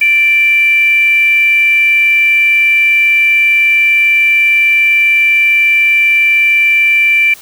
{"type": "tone with frequency modulation", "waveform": "sine", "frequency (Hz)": 2349, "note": "D7", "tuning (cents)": 0, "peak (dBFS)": -6, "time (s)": [0.01, 7.34], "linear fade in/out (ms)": 5, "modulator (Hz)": 584, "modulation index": 0.21, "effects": ["white hiss -36 dBFS RMS until 7.41 s"]}